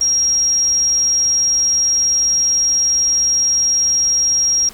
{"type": "tone", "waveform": "sine", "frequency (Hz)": 5620, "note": "F8", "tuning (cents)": 10, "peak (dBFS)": -12, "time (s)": [0.01, 4.69], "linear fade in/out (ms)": 2, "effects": ["added 60 Hz sine -43 dBFS peak until 4.73 s", "pink hiss -39 dBFS RMS until 4.73 s"]}